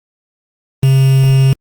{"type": "tone with quantisation", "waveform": "triangle", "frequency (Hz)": 134.1, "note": "C3", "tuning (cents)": 43, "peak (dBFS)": -4, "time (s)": [0.83, 1.53], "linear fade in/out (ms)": 2, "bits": 4, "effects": ["Opus 24 kbps"]}